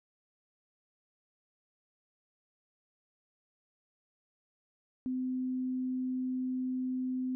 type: tone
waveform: sine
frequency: 256 Hz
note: C4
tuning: 38 cents flat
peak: -31 dBFS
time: 5.06-7.35 s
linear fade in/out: 0 ms
effects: none